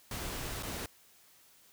pink noise with dropouts, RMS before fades -39 dBFS, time 0.11-0.86 s, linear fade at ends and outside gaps 2 ms, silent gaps 0.626-0.631 s, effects white hiss -62 dBFS RMS until 1.72 s

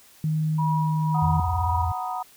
sine tone, 155.8 Hz, D#3, 3 cents sharp, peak -21 dBFS, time 0.24-1.4 s, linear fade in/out 2 ms
sine tone with tremolo, 968 Hz, B5, 35 cents flat, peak -24 dBFS, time 0.58-1.85 s, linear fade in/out 10 ms, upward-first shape sine, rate 1.9 Hz, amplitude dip 55%
sine chord, B major seventh, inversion second, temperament equal, 740 / 932.3 / 987.8 / 1244.5 Hz, F#5 / A#5 / B5 / D#6, 0 / 0 / 0 / 0 cents, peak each -30 / -33 / -34 / -34 dBFS, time 1.14-2.23 s, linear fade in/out 10 ms
sine tone with vibrato, 85.8 Hz, F2, 30 cents flat, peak -23 dBFS, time 1.22-1.92 s, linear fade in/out 5 ms, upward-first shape triangle, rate 18 Hz, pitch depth 220 cents each way
effects white hiss -53 dBFS RMS until 2.36 s

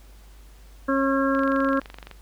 harmonic tone, 271.7 Hz, C#4, 35 cents flat, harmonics 1 / 2 / 4 / 5 / 6, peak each -22 / -25 / -28 / -29 / -30 dBFS, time 0.88-1.8 s, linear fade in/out 10 ms
click train, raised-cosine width 0.3 ms, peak -23 dBFS, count 19, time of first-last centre 1.35-2.113 s, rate 23.6 Hz
effects added 50 Hz sine -45 dBFS peak until 2.21 s + pink hiss -56 dBFS RMS until 2.21 s

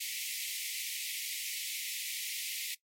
pink high-pass noise, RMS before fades -38 dBFS, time 0-2.75 s, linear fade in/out 10 ms, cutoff 2000 Hz, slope 96 dB/octave, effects noise-tail reverb RT60 0.1 s tail -18 dB re dry + MP3 64 kbps

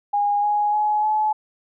sine tone with pitch steps, 819 / 831.4 / 844 / 856.7 Hz, G#5 / G#5 / G#5 / A5, -24 / +2 / +28 / -46 cents, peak -17 dBFS, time 0.13-1.33 s, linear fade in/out 10 ms, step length 300 ms, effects none

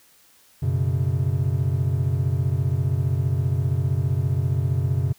triangle chord, F# suspended fourth, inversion none, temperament equal, 92.5 / 123.47 / 138.59 Hz, F#2 / B2 / C#3, 0 / 0 / 0 cents, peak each -22 dBFS, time 0.62-5.13 s, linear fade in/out 10 ms, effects white hiss -56 dBFS RMS until 5.18 s

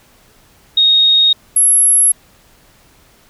sine tone pair in turn, 3733 / 11186 Hz, A#7 / F9, +2 / +2 cents, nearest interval octave + perfect fifth, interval 1900 cents, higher second, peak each -7 dBFS, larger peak neither, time 0.77-1.33 / 1.56-2.12 s, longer neither, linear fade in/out 5 ms, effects pink hiss -49 dBFS RMS until 3.29 s

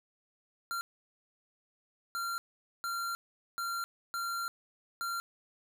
square tone bursts at uneven times, 1378 Hz, F6, 24 cents flat, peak -34 dBFS, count 6, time 0.71-0.81 / 2.15-2.38 / 2.84-3.15 / 3.58-3.84 / 4.14-4.48 / 5.01-5.2 s, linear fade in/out 0 ms, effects none

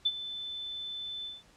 sine tone with ADSR envelope, 3520 Hz, A7, in tune, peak -22 dBFS, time 0.05-1.43 s, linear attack 11 ms, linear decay 47 ms, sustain -14 dB, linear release 180 ms, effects pink hiss -61 dBFS RMS until 1.56 s + low-pass 8000 Hz 12 dB/octave

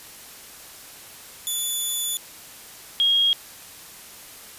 10% pulse / sine tone pair in turn, 3472 / 3267 Hz, A7 / G#7, -24 / -29 cents, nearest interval minor second, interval 105 cents, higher first, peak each -16 dBFS, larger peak neither, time 1.47-2.17 / 3-3.33 s, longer first, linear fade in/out 0 ms, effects white hiss -43 dBFS RMS until 4.58 s + resampled to 32000 Hz

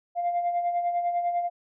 sine tone with tremolo, 698.5 Hz, F5, in tune, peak -20 dBFS, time 0.15-1.5 s, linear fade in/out 50 ms, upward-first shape sine, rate 10 Hz, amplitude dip 55%, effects tanh soft clip ceiling -20 dBFS

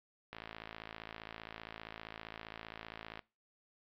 click train, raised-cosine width 0.3 ms, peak -28 dBFS, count 159, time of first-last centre 0.33-3.192 s, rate 55.2 Hz, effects noise-tail reverb RT60 0.3 s tail -22 dB re dry + low-pass 4000 Hz 12 dB/octave

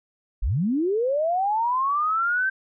sine linear sweep, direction up, 32.11 to 1568 Hz, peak -20 dBFS, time 0.42-2.5 s, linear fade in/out 10 ms, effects none

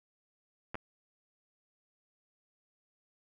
clicks, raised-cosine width 0.5 ms, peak -23 dBFS, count 2, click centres 0.745 / 0.754 s, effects none

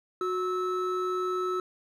triangle tone pair together, 366.2 / 1305 Hz, F#4 / E6, -18 / -18 cents, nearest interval octave + minor seventh, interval 2200 cents, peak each -27 / -29 dBFS, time 0.21-1.6 s, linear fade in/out 2 ms, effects none

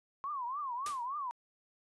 sine tone with vibrato, 1066 Hz, C6, 32 cents sharp, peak -35 dBFS, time 0.24-1.31 s, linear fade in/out 0 ms, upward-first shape triangle, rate 3.5 Hz, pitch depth 240 cents each way
white noise with exponential decay, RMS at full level -38 dBFS, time 0.86-1.06 s, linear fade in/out 2 ms, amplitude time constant 43 ms
effects resampled to 24000 Hz

